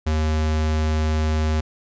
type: tone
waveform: square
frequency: 77.78 Hz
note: D#2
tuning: in tune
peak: -19 dBFS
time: 0.06-1.61 s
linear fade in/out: 10 ms
effects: resampled to 16000 Hz